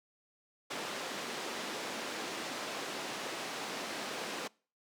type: band-pass noise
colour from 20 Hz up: pink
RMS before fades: -40 dBFS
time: 0.7-4.48 s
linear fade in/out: 10 ms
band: 270 to 6100 Hz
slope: 12 dB/octave
effects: noise-tail reverb RT60 0.4 s tail -25 dB re dry + high-pass 150 Hz 12 dB/octave